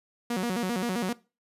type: tone with vibrato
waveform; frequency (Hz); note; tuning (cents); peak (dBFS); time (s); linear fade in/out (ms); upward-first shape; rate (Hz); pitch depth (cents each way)
sawtooth; 210; G#3; +19; -23; 0.3-1.13; 5; square; 7.6; 220
effects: noise-tail reverb RT60 0.3 s tail -20 dB re dry + resampled to 32000 Hz